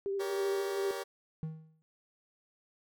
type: tone with vibrato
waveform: sine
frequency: 394.3 Hz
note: G4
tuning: 10 cents sharp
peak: -31 dBFS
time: 0.06-0.91 s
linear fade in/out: 0 ms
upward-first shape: sine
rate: 13 Hz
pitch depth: 22 cents each way
type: chord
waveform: sawtooth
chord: G diminished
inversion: none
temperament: just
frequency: 392 / 470.4 / 564.5 Hz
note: G4 / Bb4 / Db5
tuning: 0 / +16 / +31 cents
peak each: -36 / -37 / -38 dBFS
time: 0.19-1.04 s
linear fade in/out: 20 ms
type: tone with exponential decay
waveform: triangle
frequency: 158.3 Hz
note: D#3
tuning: 30 cents sharp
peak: -30 dBFS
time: 1.43-1.82 s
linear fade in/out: 0 ms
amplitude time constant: 84 ms
effects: none